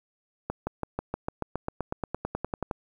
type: accelerating click train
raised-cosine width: 1 ms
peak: -15 dBFS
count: 19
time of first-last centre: 0.5-2.712 s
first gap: 170 ms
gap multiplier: 0.96
effects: 9-bit